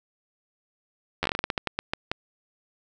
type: slowing click train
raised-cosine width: 0.3 ms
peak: -9 dBFS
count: 15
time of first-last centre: 1.23-2.115 s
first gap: 11 ms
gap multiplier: 1.24
effects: none